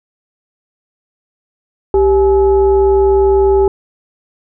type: tone with frequency modulation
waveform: sine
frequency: 392 Hz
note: G4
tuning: in tune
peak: -7 dBFS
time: 1.94-3.68 s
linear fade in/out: 2 ms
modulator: 453 Hz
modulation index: 0.55
effects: none